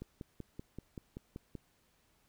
click train, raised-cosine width 3 ms, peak -30 dBFS, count 9, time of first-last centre 0.02-1.553 s, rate 5.22 Hz, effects pink hiss -72 dBFS RMS until 2.28 s

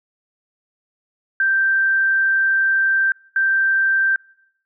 sine tone bursts at uneven times, 1568 Hz, G6, in tune, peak -14 dBFS, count 2, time 1.4-3.12 / 3.36-4.16 s, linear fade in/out 2 ms, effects noise-tail reverb RT60 0.8 s tail -26 dB re dry

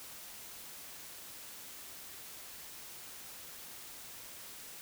silence, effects white hiss -49 dBFS RMS until 4.81 s

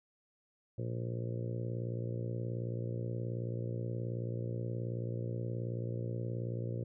harmonic tone, 58.7 Hz, A#1, 13 cents sharp, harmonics 2 / 3 / 4 / 5 / 6 / 7 / 8 / 9 / 10, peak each -36 / -45 / -49 / -52 / -46 / -50 / -48 / -48 / -58 dBFS, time 0.78-6.84 s, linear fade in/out 5 ms, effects none

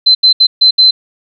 sine tone bursts at uneven times, 4071 Hz, C8, 48 cents flat, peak -3 dBFS, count 5, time 0.06-0.15 / 0.23-0.33 / 0.4-0.47 / 0.61-0.71 / 0.78-0.91 s, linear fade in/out 10 ms, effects none

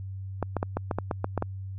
clicks, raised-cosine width 1 ms, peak -13 dBFS, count 10, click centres 0.427 / 0.567 / 0.629 / 0.77 / 0.912 / 0.986 / 1.112 / 1.244 / 1.377 / 1.424 s, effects added 96 Hz sine -34 dBFS peak until 1.78 s

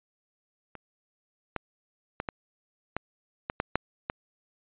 clicks, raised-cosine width 0.5 ms, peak -27 / -15 / -16 / -16 / -14 / -15 / -11 / -8 / -14 dBFS, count 9, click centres 0.753 / 1.563 / 2.201 / 2.288 / 2.966 / 3.499 / 3.601 / 3.756 / 4.099 s, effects resampled to 8000 Hz

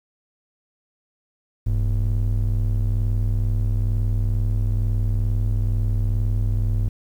triangle ring-modulated tone, 71.6 Hz, D2, 43 cents flat, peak -13 dBFS, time 1.66-6.89 s, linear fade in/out 10 ms, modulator 31.1 Hz, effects 9-bit

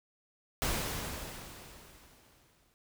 pink noise with exponential decay, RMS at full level -31 dBFS, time 0.62-2.74 s, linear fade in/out 0 ms, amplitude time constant 460 ms, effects none

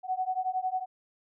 sine beating tone pair, 740 / 751 Hz, F#5 / F#5, 0 / +26 cents, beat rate 11 Hz, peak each -31 dBFS, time 0.03-0.86 s, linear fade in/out 50 ms, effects none

